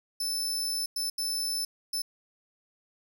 sawtooth tone bursts at uneven times, 5274 Hz, E8, in tune, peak -26 dBFS, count 4, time 0.2-0.86 / 0.96-1.1 / 1.18-1.65 / 1.93-2.02 s, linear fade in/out 5 ms, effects none

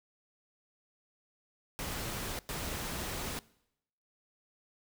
pink noise bursts at uneven times, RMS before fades -38 dBFS, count 2, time 1.79-2.39 / 2.49-3.39 s, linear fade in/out 0 ms, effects noise-tail reverb RT60 0.8 s tail -22 dB re dry

